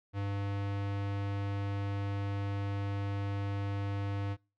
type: tone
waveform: square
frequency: 100 Hz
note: G2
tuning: 35 cents sharp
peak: -33 dBFS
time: 0.13-4.37 s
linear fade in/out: 50 ms
effects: noise-tail reverb RT60 0.3 s tail -25 dB re dry + low-pass 3000 Hz 12 dB/octave